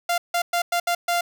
sawtooth tone bursts at uneven times, 695 Hz, F5, 9 cents flat, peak -16 dBFS, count 6, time 0.09-0.18 / 0.34-0.42 / 0.53-0.62 / 0.72-0.8 / 0.87-0.95 / 1.08-1.21 s, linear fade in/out 5 ms, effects none

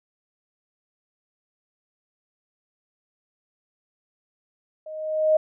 sine tone with level ramp, 623 Hz, D#5, 2 cents sharp, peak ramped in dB -35 to -13 dBFS, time 4.86-5.37 s, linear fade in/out 5 ms, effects none

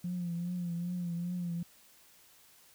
sine tone with vibrato, 174.61 Hz, F3, in tune, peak -32 dBFS, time 0.04-1.63 s, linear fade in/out 5 ms, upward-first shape triangle, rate 2.5 Hz, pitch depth 58 cents each way, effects tanh soft clip ceiling -28 dBFS + white hiss -61 dBFS RMS until 2.74 s

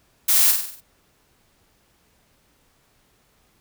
blue noise with echo, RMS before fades -17 dBFS, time 0.28-0.52 s, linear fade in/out 10 ms, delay 48 ms, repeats 6, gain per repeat -5 dB, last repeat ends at 0.808 s, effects pink hiss -62 dBFS RMS until 3.6 s

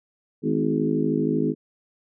harmonic tone with a mistuned harmonic, 52.8 Hz, G#1, 29 cents sharp, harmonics 3 / 4 / 5 / 6 / 7 / 8, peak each -28 / -28 / -25 / -26 / -30 / -28 dBFS, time 0.42-1.55 s, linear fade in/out 50 ms, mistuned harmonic 5, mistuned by -54 cents, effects none

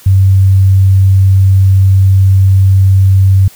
sine tone, 96 Hz, G2, 36 cents flat, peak -3 dBFS, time 0.06-3.48 s, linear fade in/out 5 ms, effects white hiss -38 dBFS RMS until 3.55 s

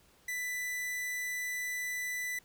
45% pulse tone, 1987 Hz, B6, 10 cents sharp, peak -34 dBFS, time 0.28-2.39 s, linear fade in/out 5 ms, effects pink hiss -64 dBFS RMS until 2.44 s

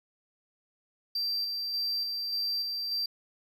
triangle tone with tremolo, 4699 Hz, D8, in tune, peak -27 dBFS, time 1.15-3.06 s, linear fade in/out 5 ms, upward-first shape square, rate 1.7 Hz, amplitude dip 30%, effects none

